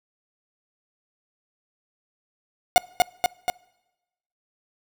45% pulse tone with echo, 721 Hz, F#5, 45 cents flat, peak -11 dBFS, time 2.76-2.78 s, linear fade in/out 0 ms, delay 240 ms, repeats 3, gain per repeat -3 dB, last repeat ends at 3.5 s, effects noise-tail reverb RT60 1.0 s tail -25 dB re dry

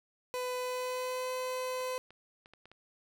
30% pulse tone with pitch glide, 501 to 510.1 Hz, B4 to C5, +25 to -44 cents, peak -31 dBFS, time 0.34-1.98 s, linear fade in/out 0 ms, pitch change +31 cents, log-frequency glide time 0.58-1.32 s
clicks, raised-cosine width 0.3 ms, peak -38 dBFS, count 6, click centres 1.807 / 2.106 / 2.459 / 2.536 / 2.656 / 2.716 s
effects none

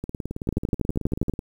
two click trains, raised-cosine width 3 ms, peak -17 / -9 dBFS, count 26 / 11, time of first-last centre 0.04-1.391 / 0.49-1.296 s, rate 18.5 / 12.4 Hz, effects 8-bit

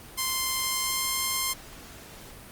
5% pulse tone with pitch glide, 1046.5 to 1054.4 Hz, C6 to C6, 0 to +13 cents, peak -14 dBFS, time 0.17-1.54 s, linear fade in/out 20 ms, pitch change +13 cents, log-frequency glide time 0.52-1.14 s, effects pink hiss -46 dBFS RMS until 2.51 s + Opus 32 kbps

